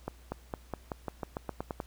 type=accelerating click train; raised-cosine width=1 ms; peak=-20 dBFS; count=12; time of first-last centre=0.08-1.802 s; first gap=240 ms; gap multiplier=0.91; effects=added 60 Hz sine -53 dBFS peak until 1.86 s + pink hiss -61 dBFS RMS until 1.86 s